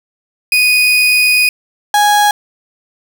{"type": "tone pair in turn", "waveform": "35% pulse", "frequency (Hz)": [2484, 828.9], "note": ["D#7", "G#5"], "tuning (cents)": [-3, -4], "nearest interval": "octave + perfect fifth", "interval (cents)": 1901, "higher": "first", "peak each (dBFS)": -6, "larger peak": "neither", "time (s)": [[0.52, 1.49], [1.94, 2.31]], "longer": "first", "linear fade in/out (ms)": 2, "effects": []}